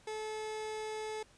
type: tone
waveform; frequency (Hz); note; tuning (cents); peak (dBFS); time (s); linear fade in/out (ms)
30% pulse; 432.7; A4; -29; -35; 0.07-1.23; 5
effects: pink hiss -63 dBFS RMS until 1.37 s + resampled to 22050 Hz